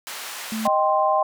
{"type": "band-pass noise", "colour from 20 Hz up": "pink", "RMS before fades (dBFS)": -34, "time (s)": [0.07, 0.67], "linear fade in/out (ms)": 0, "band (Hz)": [970, 16000], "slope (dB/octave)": 12}
{"type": "tone", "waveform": "sine", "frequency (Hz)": 220, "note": "A3", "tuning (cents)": 0, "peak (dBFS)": -25, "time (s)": [0.52, 0.68], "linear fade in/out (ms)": 2}
{"type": "chord", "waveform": "sine", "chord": "C minor", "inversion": "first", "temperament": "equal", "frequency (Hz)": [622.3, 784, 1046.5], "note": ["Eb5", "G5", "C6"], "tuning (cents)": [0, 0, 0], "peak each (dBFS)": -21, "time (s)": [0.65, 1.23], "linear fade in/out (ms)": 5}
{"effects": []}